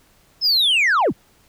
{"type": "linear sweep", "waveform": "sine", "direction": "down", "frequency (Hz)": [5274, 58.27], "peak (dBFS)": -11, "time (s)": [0.41, 1.13], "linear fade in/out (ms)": 50, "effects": ["tanh soft clip ceiling -13 dBFS", "pink hiss -56 dBFS RMS until 1.48 s"]}